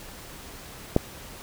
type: click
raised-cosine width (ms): 2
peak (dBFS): -4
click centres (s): 0.964
effects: pink hiss -43 dBFS RMS until 1.42 s